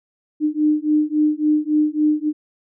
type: beating tone pair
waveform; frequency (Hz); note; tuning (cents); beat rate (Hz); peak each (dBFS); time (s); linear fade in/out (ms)
sine; 301.4 / 305; D4 / D#4; +45 / -34; 3.6; -18; 0.4-2.33; 50
effects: none